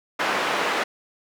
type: band-pass noise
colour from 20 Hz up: white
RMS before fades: -24 dBFS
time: 0.19-0.84 s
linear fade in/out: 10 ms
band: 340 to 1800 Hz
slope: 12 dB/octave
effects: none